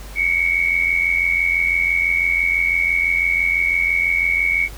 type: tone pair together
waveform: sine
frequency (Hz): 2189 / 2275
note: C#7 / C#7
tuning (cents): -22 / +44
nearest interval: minor second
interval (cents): 66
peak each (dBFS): -18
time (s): 0.15-4.69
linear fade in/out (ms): 50
effects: added 50 Hz sine -33 dBFS peak until 4.77 s + pink hiss -40 dBFS RMS until 4.77 s